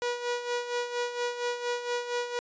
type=tone with tremolo; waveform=sawtooth; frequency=484.4 Hz; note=B4; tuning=34 cents flat; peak=-23 dBFS; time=0.02-2.39 s; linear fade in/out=0 ms; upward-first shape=sine; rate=4.3 Hz; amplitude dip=65%; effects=resampled to 16000 Hz